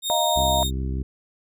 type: tone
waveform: sawtooth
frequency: 3692 Hz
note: A#7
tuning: 17 cents flat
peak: -21 dBFS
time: 0.02-0.71 s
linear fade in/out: 50 ms
type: chord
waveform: sine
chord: Eb suspended second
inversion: none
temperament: equal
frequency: 622.3 / 698.5 / 932.3 Hz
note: Eb5 / F5 / Bb5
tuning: 0 / 0 / 0 cents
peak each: -24 dBFS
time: 0.1-0.63 s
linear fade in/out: 0 ms
type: harmonic tone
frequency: 65.6 Hz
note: C2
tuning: 5 cents sharp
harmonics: 1 / 2 / 3 / 4 / 5 / 6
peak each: -25 / -31 / -35 / -37 / -39 / -41 dBFS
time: 0.36-1.03 s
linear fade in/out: 5 ms
effects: none